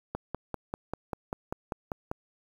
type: click train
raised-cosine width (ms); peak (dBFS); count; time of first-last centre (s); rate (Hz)
1; -18; 11; 0.15-2.115; 5.09
effects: 8-bit